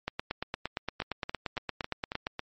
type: two click trains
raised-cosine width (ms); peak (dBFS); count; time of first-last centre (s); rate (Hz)
0.3; -15 / -18; 20 / 6; 0.08-2.269 / 1.02-2.394; 8.68 / 3.64
effects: MP3 32 kbps